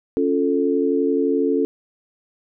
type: chord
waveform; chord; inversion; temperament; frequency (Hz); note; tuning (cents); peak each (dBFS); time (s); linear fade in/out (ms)
sine; Db augmented; none; equal; 277.2 / 349.2 / 440; Db4 / F4 / A4; 0 / 0 / 0; -20 / -23 / -20; 0.17-1.65; 0
effects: none